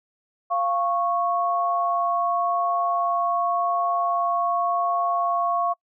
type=tone pair together; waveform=sine; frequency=695 / 1104.1 Hz; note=F5 / C#6; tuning=-9 / -7 cents; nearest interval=minor sixth; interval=802 cents; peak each=-23 dBFS; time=0.5-5.74 s; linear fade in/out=20 ms; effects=noise-tail reverb RT60 0.1 s tail -26 dB re dry